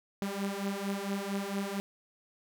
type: beating tone pair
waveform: sawtooth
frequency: 196 / 200.4 Hz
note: G3 / G3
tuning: 0 / +38 cents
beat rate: 4.4 Hz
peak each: -32 / -31 dBFS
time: 0.22-1.8 s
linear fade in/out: 0 ms
effects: none